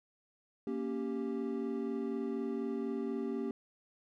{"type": "chord", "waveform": "triangle", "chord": "G diminished", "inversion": "first", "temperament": "equal", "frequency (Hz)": [233.1, 277.2, 392], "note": ["Bb3", "Db4", "G4"], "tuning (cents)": [0, 0, 0], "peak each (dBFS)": [-36, -37, -36], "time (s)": [0.67, 3.51], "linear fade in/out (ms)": 2, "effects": []}